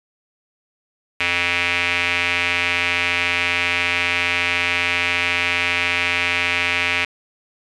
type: tone with band-pass filter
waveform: square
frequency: 87.31 Hz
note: F2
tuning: in tune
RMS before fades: -20 dBFS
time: 1.2-7.05 s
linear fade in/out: 5 ms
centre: 2400 Hz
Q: 4.1
effects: resampled to 24000 Hz + 7-bit